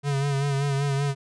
square tone with vibrato, 140 Hz, C#3, 18 cents sharp, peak -23 dBFS, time 0.03-1.15 s, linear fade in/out 50 ms, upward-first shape sine, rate 5.2 Hz, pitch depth 44 cents each way, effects resampled to 22050 Hz

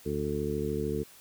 harmonic tone, 73.42 Hz, D2, in tune, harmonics 1 / 2 / 3 / 4 / 5 / 6, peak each -38 / -36 / -36 / -39 / -35 / -33 dBFS, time 0.05-1.04 s, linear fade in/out 20 ms, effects white hiss -54 dBFS RMS until 1.2 s

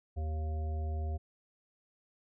harmonic tone, 77.78 Hz, D#2, in tune, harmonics 1 / 3 / 5 / 7 / 9, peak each -32 / -51 / -49 / -53 / -48 dBFS, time 0.16-1.18 s, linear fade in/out 20 ms, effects none

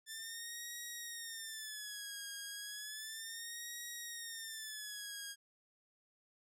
10% pulse tone with vibrato, 1760 Hz, A6, in tune, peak -35 dBFS, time 0.06-5.36 s, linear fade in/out 50 ms, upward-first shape sine, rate 0.33 Hz, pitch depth 130 cents each way, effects none

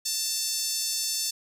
5% pulse tone with high-pass filter, 891 Hz, A5, 22 cents sharp, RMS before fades -29 dBFS, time 0.05-1.31 s, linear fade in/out 10 ms, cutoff 4900 Hz, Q 1.9, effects none

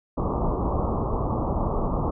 pink low-pass noise, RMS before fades -25 dBFS, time 0.17-2.11 s, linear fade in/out 10 ms, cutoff 1200 Hz, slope 96 dB/octave, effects none

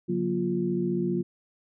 sine tone cluster, 142.1 / 182.2 / 237.2 / 350.1 Hz, C#3 / F#3 / A#3 / F4, +43 / -26 / +30 / +4 cents, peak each -35 / -28 / -32 / -28 dBFS, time 0.08-1.23 s, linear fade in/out 20 ms, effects none

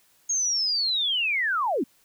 sine linear sweep, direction down, 6590 to 207.7 Hz, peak -22 dBFS, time 0.29-1.84 s, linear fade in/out 10 ms, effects white hiss -62 dBFS RMS until 2.04 s

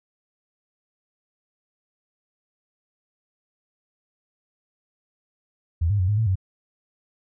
sine tone with pitch steps, 83 / 102.4 / 91.3 / 104.4 / 111.8 / 94.3 Hz, E2 / G#2 / F#2 / G#2 / A2 / F#2, +12 / -24 / -23 / +10 / +28 / +33 cents, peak -18 dBFS, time 5.81-6.356 s, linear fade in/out 10 ms, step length 91 ms, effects none

